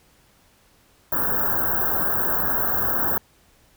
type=band-stop noise; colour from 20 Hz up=white; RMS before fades=-22 dBFS; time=1.12-3.18 s; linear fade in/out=5 ms; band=1700 to 14000 Hz; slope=96 dB/octave; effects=pink hiss -58 dBFS RMS until 3.76 s